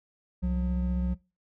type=tone pair together; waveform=triangle; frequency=65.1 / 180.13 Hz; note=C2 / F#3; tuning=-8 / -46 cents; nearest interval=octave + tritone; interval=1762 cents; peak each=-26 dBFS; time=0.42-1.15 s; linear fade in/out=20 ms; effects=noise-tail reverb RT60 0.3 s tail -22 dB re dry